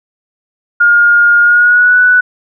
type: tone with pitch glide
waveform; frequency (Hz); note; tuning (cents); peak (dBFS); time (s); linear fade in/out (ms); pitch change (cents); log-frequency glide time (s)
sine; 1420 to 1483.7; F6 to F#6; +28 to +4; -4; 0.8-2.21; 10; +76; 1.41-1.99
effects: none